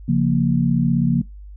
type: chord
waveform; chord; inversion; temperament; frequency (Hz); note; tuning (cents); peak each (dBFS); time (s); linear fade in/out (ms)
sine; Bb minor; first; equal; 138.59 / 174.61 / 233.1; Db3 / F3 / Bb3; 0 / 0 / 0; -19; 0.08-1.22; 10
effects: noise-tail reverb RT60 0.2 s tail -24 dB re dry + added 50 Hz sine -35 dBFS peak until 1.56 s